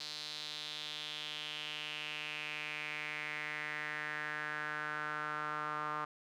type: tone with band-pass filter sweep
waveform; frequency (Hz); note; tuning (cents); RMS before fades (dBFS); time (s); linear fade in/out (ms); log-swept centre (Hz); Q
sawtooth; 151.2; D#3; -49; -41; 0-6.05; 5; 4300 to 1200; 4.2
effects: none